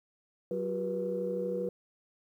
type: tone cluster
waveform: sine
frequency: 186.7 / 360.7 / 393.3 / 486 Hz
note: F#3 / F#4 / G4 / B4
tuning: +16 / -44 / +6 / -28 cents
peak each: -37 / -38 / -40 / -32 dBFS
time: 0.51-1.69 s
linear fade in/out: 2 ms
effects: tanh soft clip ceiling -21 dBFS + 11-bit